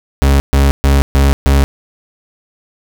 40% pulse tone bursts, 69 Hz, C#2, 7 cents flat, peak -6 dBFS, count 5, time 0.22-1.64 s, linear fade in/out 0 ms, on 180 ms, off 130 ms, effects none

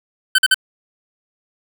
25% pulse tone bursts, 1531 Hz, G6, 41 cents flat, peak -6 dBFS, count 3, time 0.35-0.544 s, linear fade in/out 5 ms, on 34 ms, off 46 ms, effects 7-bit

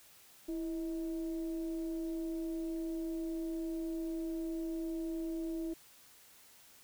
sine tone with frequency modulation, 329.6 Hz, E4, in tune, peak -35 dBFS, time 0.48-5.74 s, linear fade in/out 10 ms, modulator 305 Hz, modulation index 0.38, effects white hiss -60 dBFS RMS until 6.83 s

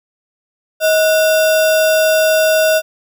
sine tone with sample-and-hold, 632 Hz, D#5, 27 cents sharp, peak -9 dBFS, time 0.8-2.82 s, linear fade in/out 50 ms, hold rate 2100 Hz, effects none

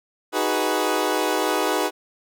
20% pulse chord, G# minor seventh, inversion second, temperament equal with one note detuned, 311.1 / 371.7 / 415.3 / 493.9 Hz, D#4 / F#4 / G#4 / B4, 0 / +8 / 0 / 0 cents, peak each -21 dBFS, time 0.32-1.91 s, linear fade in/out 50 ms, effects none

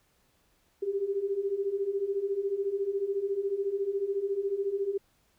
sine beating tone pair, 386.3 / 400.3 Hz, G4 / G4, -25 / +36 cents, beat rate 14 Hz, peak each -33 / -29 dBFS, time 0.82-4.98 s, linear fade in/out 10 ms, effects pink hiss -69 dBFS RMS until 5.38 s

